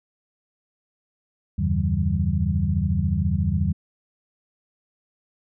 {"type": "tone cluster", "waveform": "sine", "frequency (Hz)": [80, 94.2, 138, 160.6, 191], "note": ["D#2", "F#2", "C#3", "E3", "G3"], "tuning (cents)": [49, 32, -7, -45, -45], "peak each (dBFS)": [-24, -25, -29, -27, -26], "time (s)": [1.58, 3.73], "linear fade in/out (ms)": 10, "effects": []}